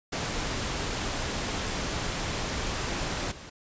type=noise with level steps; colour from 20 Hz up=pink; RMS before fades=-31 / -44 dBFS; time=0.12-3.5 s; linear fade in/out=10 ms; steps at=3.31 s; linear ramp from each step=10 ms; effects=resampled to 16000 Hz